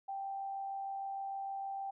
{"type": "tone with amplitude modulation", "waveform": "sine", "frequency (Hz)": 784, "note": "G5", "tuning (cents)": 0, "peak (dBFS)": -36, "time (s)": [0.08, 1.91], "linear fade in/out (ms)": 10, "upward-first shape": "sine", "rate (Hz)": 86.5, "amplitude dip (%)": 30, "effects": []}